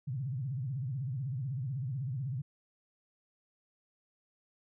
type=tone with vibrato; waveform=sine; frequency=130.81 Hz; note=C3; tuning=in tune; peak=-33 dBFS; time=0.07-2.42 s; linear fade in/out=10 ms; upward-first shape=sine; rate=16 Hz; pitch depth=210 cents each way; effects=none